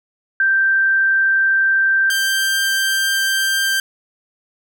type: tone pair in turn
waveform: sine / sawtooth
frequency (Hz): 1568 / 1575.5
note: G6 / G6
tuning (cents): 0 / +8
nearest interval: unison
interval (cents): 8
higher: second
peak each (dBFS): -12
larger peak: neither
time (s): 0.4-2.1 / 2.1-3.8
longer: neither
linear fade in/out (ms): 2
effects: none